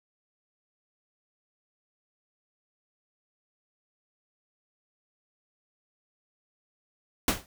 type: noise with exponential decay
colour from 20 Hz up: pink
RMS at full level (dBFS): -20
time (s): 7.28-7.46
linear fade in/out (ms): 1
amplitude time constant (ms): 38
effects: none